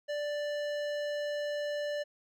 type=tone with hard clipping; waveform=sine; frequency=587.3 Hz; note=D5; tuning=in tune; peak=-34 dBFS; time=0.08-2.04 s; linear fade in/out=20 ms; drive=15 dB; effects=none